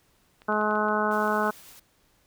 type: clicks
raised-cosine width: 0.3 ms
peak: -33 dBFS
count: 10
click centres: 0.419 / 0.524 / 0.613 / 0.71 / 0.755 / 0.885 / 1.112 / 1.278 / 1.433 / 1.477 s
type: harmonic tone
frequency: 212.2 Hz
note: G#3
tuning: 38 cents sharp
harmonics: 1 / 2 / 3 / 4 / 5 / 6 / 7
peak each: -30 / -30 / -30 / -30 / -30 / -30 / -30 dBFS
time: 0.48-1.51 s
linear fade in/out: 10 ms
type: noise with tremolo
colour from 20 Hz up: white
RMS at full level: -48 dBFS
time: 1.11-1.8 s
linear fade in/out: 10 ms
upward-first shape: triangle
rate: 9.1 Hz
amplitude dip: 30%
effects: pink hiss -65 dBFS RMS until 2.26 s